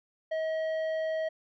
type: tone with tanh clipping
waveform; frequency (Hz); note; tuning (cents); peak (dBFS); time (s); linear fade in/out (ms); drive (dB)
sine; 637; D#5; +41; -30; 0.31-1.29; 10; 9
effects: none